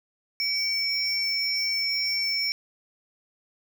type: tone pair together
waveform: triangle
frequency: 2271 / 5401 Hz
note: C#7 / E8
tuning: +41 / +41 cents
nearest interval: octave + minor third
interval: 1500 cents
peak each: -28 / -24 dBFS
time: 0.4-2.52 s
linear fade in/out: 0 ms
effects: none